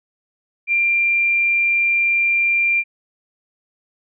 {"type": "tone", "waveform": "sine", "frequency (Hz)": 2379, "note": "D7", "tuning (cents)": 22, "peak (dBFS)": -14, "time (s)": [0.67, 2.84], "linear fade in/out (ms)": 50, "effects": []}